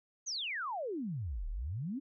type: exponential two-way sweep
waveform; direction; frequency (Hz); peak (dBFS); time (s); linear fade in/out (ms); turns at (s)
sine; down then up; 6620 to 34.8 to 296.4; -35; 0.26-2; 20; 1.48
effects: none